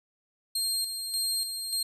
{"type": "tone with tremolo", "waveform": "25% pulse", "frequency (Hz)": 4204, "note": "C8", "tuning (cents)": 7, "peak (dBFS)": -22, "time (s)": [0.55, 1.83], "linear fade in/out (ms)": 5, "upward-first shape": "square", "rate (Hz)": 1.7, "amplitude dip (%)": 50, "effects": []}